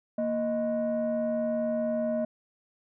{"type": "tone pair together", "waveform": "sine", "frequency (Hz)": [233.1, 622.3], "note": ["A#3", "D#5"], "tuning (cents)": [0, 0], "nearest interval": "octave + perfect fourth", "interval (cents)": 1700, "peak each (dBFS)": [-28, -26], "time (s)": [0.18, 2.25], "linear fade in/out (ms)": 5, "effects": ["tanh soft clip ceiling -22 dBFS"]}